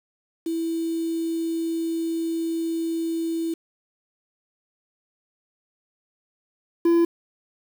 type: tone pair in turn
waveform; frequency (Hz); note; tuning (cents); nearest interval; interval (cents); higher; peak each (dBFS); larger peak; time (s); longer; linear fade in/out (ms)
sine / triangle; 329.6 / 338.1; E4 / E4; 0 / +44; unison; 44; second; -23 / -13; second; 0.46-3.54 / 6.85-7.05; first; 5
effects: 7-bit

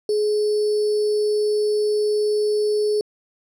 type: tone with sample-and-hold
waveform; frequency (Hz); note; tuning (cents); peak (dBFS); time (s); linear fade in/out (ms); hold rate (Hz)
sine; 420.6; G#4; +22; -17; 0.09-3.01; 2; 4900
effects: low-pass 10000 Hz 12 dB/octave

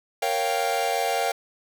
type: chord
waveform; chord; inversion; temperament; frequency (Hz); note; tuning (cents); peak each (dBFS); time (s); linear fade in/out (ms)
45% pulse; G half-diminished seventh; first; equal; 466.2 / 554.4 / 698.5 / 784; Bb4 / Db5 / F5 / G5; 0 / 0 / 0 / 0; -30 / -30 / -27 / -27; 0.22-1.32; 5
effects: none

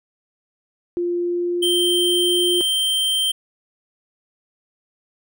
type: tone with pitch glide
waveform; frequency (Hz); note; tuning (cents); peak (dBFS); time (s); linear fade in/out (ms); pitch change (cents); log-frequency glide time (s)
sine; 349.2 to 353.5; F4 to F4; 0 to +21; -19; 0.97-2.61; 0; +21; 1.16-2.37
type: tone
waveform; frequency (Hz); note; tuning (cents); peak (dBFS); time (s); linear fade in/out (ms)
square; 3136; G7; 0; -18; 1.62-3.32; 10
effects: none

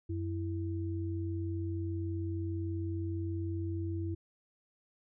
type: tone pair together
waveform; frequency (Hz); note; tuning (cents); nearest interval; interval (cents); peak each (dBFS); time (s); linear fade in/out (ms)
sine; 92.5 / 331; F#2 / E4; 0 / +7; octave + minor seventh; 2207; -34 / -38; 0.09-4.15; 10
effects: none

